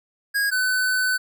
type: tone pair in turn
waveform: square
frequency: 1641 / 1508 Hz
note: G#6 / F#6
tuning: -21 / +32 cents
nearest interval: minor second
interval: 147 cents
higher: first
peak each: -20 dBFS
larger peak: neither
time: 0.34-0.51 / 0.51-1.18 s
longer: second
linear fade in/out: 20 ms
effects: none